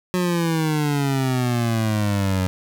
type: exponential sweep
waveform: 25% pulse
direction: down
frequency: 182.8 to 91.7 Hz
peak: -15 dBFS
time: 0.14-2.47 s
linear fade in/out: 0 ms
effects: none